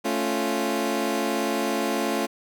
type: chord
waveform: 20% pulse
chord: A augmented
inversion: none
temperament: equal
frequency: 220 / 277.2 / 349.2 Hz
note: A3 / C#4 / E#4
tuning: 0 / 0 / 0 cents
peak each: -23 dBFS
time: 0.04-2.27 s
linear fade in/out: 20 ms
effects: none